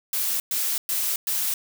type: noise bursts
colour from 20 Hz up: blue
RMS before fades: -25 dBFS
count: 4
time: 0.13-1.54 s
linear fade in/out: 2 ms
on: 270 ms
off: 110 ms
effects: none